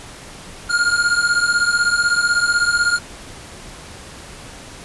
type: beating tone pair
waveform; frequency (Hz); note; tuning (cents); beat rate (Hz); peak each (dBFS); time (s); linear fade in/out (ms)
square; 1406 / 1422; F6 / F6; +11 / +31; 16; -20 / -17; 0.69-2.99; 20
effects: pink hiss -37 dBFS RMS until 4.84 s + resampled to 24000 Hz